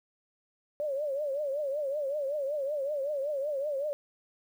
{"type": "tone with vibrato", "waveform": "sine", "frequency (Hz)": 571, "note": "D5", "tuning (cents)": -49, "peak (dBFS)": -29, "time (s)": [0.8, 3.93], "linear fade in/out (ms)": 0, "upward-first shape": "triangle", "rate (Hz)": 5.3, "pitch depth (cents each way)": 140, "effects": ["10-bit"]}